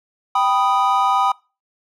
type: chord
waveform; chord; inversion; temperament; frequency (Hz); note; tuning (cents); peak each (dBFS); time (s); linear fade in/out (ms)
triangle; G augmented; none; equal; 784 / 987.8 / 1244.5; G5 / B5 / D#6; 0 / 0 / 0; -17; 0.35-1.32; 5
effects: noise-tail reverb RT60 0.3 s tail -23 dB re dry